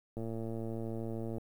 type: click train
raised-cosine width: 2 ms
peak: -27 dBFS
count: 138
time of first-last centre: 0.17-1.382 s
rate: 113 Hz
effects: 10-bit